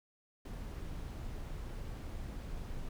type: noise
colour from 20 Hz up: brown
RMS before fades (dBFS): -42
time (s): 0.45-2.89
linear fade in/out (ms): 5
effects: none